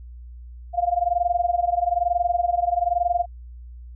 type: tone with amplitude modulation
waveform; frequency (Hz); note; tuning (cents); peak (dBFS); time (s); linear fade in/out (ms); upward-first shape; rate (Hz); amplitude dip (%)
sine; 701; F5; +6; -15; 0.73-3.26; 50; sine; 21.1; 90
effects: added 60 Hz sine -37 dBFS peak until 3.95 s